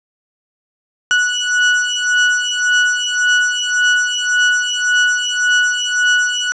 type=beating tone pair; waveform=35% pulse; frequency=1470 / 1471.8 Hz; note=F#6 / F#6; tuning=-12 / -10 cents; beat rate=1.8 Hz; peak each=-14 dBFS; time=1.11-6.52 s; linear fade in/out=0 ms; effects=resampled to 16000 Hz + 8-bit